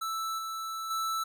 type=tone with level steps; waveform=square; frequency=1320 Hz; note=E6; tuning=2 cents sharp; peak=-32 / -35 / -30 dBFS; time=0.01-1.24 s; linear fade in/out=10 ms; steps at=0.38 / 0.9 s; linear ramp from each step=10 ms; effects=none